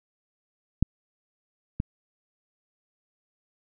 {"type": "clicks", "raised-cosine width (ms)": 5, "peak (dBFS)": [-7, -14], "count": 2, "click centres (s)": [0.826, 1.801], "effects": []}